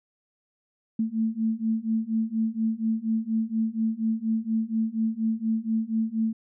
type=beating tone pair; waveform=sine; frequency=220.5 / 224.7 Hz; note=A3 / A3; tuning=+4 / +37 cents; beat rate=4.2 Hz; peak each=-27 / -26 dBFS; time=0.99-6.33 s; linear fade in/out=5 ms; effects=none